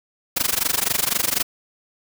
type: noise with amplitude modulation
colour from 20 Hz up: white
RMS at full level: -18 dBFS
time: 0.36-1.43 s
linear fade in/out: 10 ms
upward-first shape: sine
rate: 24 Hz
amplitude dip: 95%
effects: none